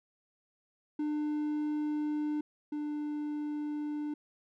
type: tone pair in turn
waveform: triangle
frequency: 299.9 / 297.5 Hz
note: D4 / D4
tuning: +36 / +22 cents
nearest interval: unison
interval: 14 cents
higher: first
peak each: -28 / -31 dBFS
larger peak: first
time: 0.99-2.41 / 2.72-4.14 s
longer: neither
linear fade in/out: 5 ms
effects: none